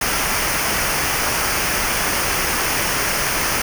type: noise with comb filter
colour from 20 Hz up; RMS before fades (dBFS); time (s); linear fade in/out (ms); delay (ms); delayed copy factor
pink; -20; 0.01-3.62; 5; 0.26; -0.6
effects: none